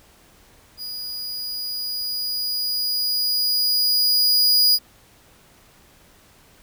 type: tone with level ramp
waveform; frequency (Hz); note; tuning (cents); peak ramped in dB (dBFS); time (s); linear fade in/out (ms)
45% pulse; 4900; D#8; -27; -29 to -12; 0.77-4.79; 50
effects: pink hiss -53 dBFS RMS until 6.62 s